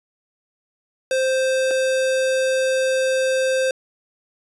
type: tone pair in turn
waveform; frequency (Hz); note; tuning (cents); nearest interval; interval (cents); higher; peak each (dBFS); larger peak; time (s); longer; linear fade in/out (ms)
square; 523.3 / 523.3; C5 / C5; 0 / 0; unison; 0; neither; -18; neither; 1.11-1.71 / 1.71-3.71; second; 2
effects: resampled to 24000 Hz